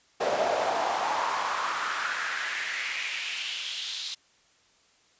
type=noise with high-pass filter sweep; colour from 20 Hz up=brown; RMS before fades=-30 dBFS; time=0.2-4.15 s; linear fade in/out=10 ms; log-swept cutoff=560 to 4000 Hz; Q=3.4; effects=white hiss -63 dBFS RMS until 5.19 s + resampled to 16000 Hz